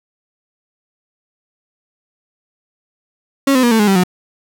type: tone with pitch steps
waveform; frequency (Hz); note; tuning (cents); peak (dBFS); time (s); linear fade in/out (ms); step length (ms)
35% pulse; 274.8 / 256.4 / 239.2 / 223.2 / 208.3 / 194.31 / 181.3; C#4 / C4 / A#3 / A3 / G#3 / G3 / F#3; -15 / -35 / +45 / +25 / +5 / -15 / -35; -8; 3.47-4.037; 5; 81
effects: none